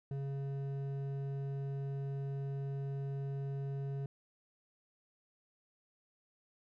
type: tone with hard clipping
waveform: triangle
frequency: 138.1 Hz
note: C#3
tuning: 6 cents flat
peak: -38 dBFS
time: 0.11-4.06 s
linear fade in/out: 2 ms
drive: 12 dB
effects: none